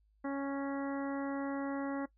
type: harmonic tone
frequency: 277.2 Hz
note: C#4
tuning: in tune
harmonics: 1 / 2 / 3 / 4 / 5 / 6 / 7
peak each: -35 / -41 / -45 / -47 / -49 / -51 / -52 dBFS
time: 0.24-2.06 s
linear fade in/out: 10 ms
effects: noise-tail reverb RT60 0.1 s tail -18 dB re dry + added 52 Hz sine -67 dBFS peak until 2.17 s